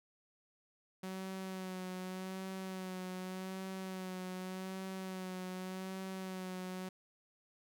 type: tone with vibrato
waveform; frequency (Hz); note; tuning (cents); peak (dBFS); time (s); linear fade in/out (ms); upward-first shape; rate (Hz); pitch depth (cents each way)
sawtooth; 187; F#3; +19; -37; 1.03-6.89; 5; sine; 0.85; 27
effects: none